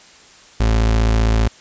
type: tone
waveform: 35% pulse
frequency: 55.4 Hz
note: A1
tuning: 13 cents sharp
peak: -11 dBFS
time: 0.6-1.48 s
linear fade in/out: 5 ms
effects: white hiss -45 dBFS RMS until 1.6 s + resampled to 16000 Hz